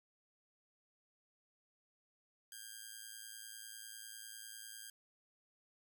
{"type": "tone with amplitude modulation", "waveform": "5% pulse", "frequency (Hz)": 1600, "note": "G6", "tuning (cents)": 35, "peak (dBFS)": -35, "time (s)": [2.52, 4.9], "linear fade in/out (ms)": 2, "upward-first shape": "sine", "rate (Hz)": 110, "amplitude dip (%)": 70, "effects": []}